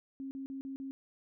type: tone bursts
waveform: sine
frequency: 270 Hz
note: C#4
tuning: 45 cents flat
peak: -38 dBFS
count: 5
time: 0.2-0.91 s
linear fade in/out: 0 ms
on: 110 ms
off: 40 ms
effects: none